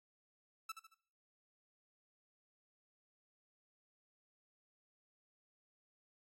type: tone with echo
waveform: sawtooth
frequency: 1318.5 Hz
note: E6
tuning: in tune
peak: -38 dBFS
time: 0.69-0.72 s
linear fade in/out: 5 ms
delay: 75 ms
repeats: 3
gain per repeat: -8 dB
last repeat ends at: 0.945 s
effects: noise-tail reverb RT60 0.7 s tail -23 dB re dry + AAC 48 kbps